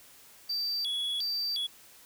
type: tone with vibrato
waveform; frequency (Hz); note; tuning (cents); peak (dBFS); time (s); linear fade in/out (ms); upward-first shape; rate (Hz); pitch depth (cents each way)
triangle; 3962; B7; +5; -28; 0.49-1.67; 10; square; 1.4; 280
effects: white hiss -55 dBFS RMS until 2.05 s